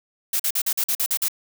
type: noise bursts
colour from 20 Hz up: blue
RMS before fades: -22 dBFS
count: 9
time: 0.33-1.284 s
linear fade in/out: 5 ms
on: 66 ms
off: 45 ms
effects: none